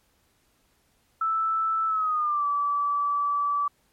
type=tone with pitch glide; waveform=sine; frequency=1318.5 to 1154.5 Hz; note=E6 to D6; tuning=0 to -30 cents; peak=-22 dBFS; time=1.21-3.68 s; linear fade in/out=5 ms; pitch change=-230 cents; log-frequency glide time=1.87-2.46 s; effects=pink hiss -67 dBFS RMS until 3.92 s + MP3 64 kbps